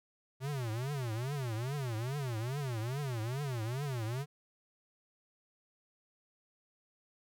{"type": "tone with vibrato", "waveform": "square", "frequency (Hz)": 126.2, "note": "B2", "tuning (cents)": 38, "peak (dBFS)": -35, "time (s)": [0.4, 4.26], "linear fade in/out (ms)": 50, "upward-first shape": "triangle", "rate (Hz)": 2.4, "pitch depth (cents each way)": 300, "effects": []}